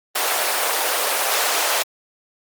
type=high-pass noise; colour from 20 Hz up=pink; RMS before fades=-20 dBFS; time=0.15-1.83 s; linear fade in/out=10 ms; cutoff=510 Hz; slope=24 dB/octave; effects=Opus 24 kbps